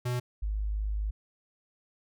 square / sine tone pair in turn, 123.47 / 51.91 Hz, B2 / G#1, 0 / 0 cents, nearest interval octave + minor third, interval 1500 cents, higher first, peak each -29 / -28 dBFS, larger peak second, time 0.05-0.2 / 0.42-1.11 s, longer second, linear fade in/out 10 ms, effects none

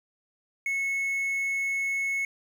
triangle tone with quantisation, 2194 Hz, C#7, 18 cents flat, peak -24 dBFS, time 0.66-2.25 s, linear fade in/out 2 ms, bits 9, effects none

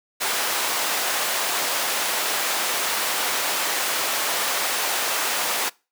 pink high-pass noise, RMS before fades -24 dBFS, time 0.2-5.7 s, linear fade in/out 20 ms, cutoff 670 Hz, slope 12 dB/octave, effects noise-tail reverb RT60 0.3 s tail -24 dB re dry

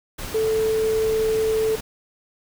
sine tone in noise, 440 Hz, A4, in tune, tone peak -18 dBFS, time 0.34-1.76 s, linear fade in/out 10 ms, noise pink, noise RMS -33 dBFS, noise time 0.18-1.81 s, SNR +12 dB, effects none

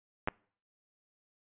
clicks, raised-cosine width 0.5 ms, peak -16 dBFS, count 2, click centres 0.275 / 0.285 s, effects noise-tail reverb RT60 0.5 s tail -26 dB re dry + resampled to 8000 Hz

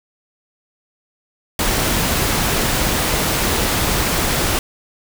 pink noise, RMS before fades -18 dBFS, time 1.59-4.59 s, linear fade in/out 2 ms, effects none

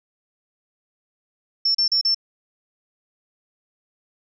sine tone bursts, 5400 Hz, E8, 41 cents sharp, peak -16 dBFS, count 4, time 1.65-2.146 s, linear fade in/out 5 ms, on 97 ms, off 36 ms, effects none

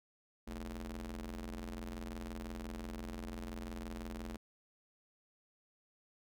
sawtooth ring-modulated tone, 85.8 Hz, F2, 30 cents flat, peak -35 dBFS, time 0.47-4.37 s, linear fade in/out 10 ms, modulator 139 Hz, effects none

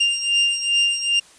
40% pulse beating tone pair, 2794 / 2796.5 Hz, F7 / F7, 0 / +2 cents, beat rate 2.5 Hz, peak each -18 / -20 dBFS, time 0-1.2 s, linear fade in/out 10 ms, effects white hiss -49 dBFS RMS until 1.38 s + resampled to 22050 Hz

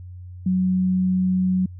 sine tone, 185 Hz, F#3, in tune, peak -17 dBFS, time 0.46-1.66 s, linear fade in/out 5 ms, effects added 90 Hz sine -35 dBFS peak until 1.79 s

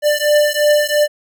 square beating tone pair, 592 / 594.9 Hz, D5 / D5, +14 / +22 cents, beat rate 2.9 Hz, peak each -15 dBFS, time 0.02-1.08 s, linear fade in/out 50 ms, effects none

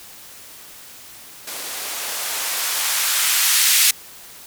violet noise with band-pass filter sweep, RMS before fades -20 dBFS, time 1.47-3.91 s, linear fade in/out 5 ms, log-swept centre 290 to 2300 Hz, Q 0.83, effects white hiss -41 dBFS RMS until 4.46 s

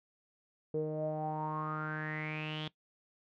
sawtooth tone with low-pass filter sweep, 154.3 Hz, D#3, 14 cents flat, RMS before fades -37 dBFS, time 0.74-2.68 s, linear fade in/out 2 ms, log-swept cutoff 450 to 3400 Hz, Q 9.2, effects noise-tail reverb RT60 0.1 s tail -19 dB re dry

